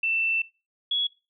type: tone pair in turn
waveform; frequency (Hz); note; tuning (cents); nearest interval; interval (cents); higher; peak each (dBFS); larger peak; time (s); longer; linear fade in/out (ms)
sine; 2672 / 3359; E7 / G#7; +23 / +19; major third; 396; second; -22; neither; 0.03-0.42 / 0.91-1.07; first; 5
effects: noise-tail reverb RT60 0.3 s tail -21 dB re dry